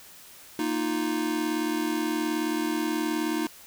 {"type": "chord", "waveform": "square", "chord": "Bb suspended fourth", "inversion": "none", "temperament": "just", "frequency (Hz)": [233.1, 310.8, 349.6], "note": ["Bb3", "Eb4", "F4"], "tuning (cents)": [0, -2, 2], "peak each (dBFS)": [-34, -28, -33], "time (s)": [0.59, 3.47], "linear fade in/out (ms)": 2, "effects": ["white hiss -49 dBFS RMS until 3.66 s"]}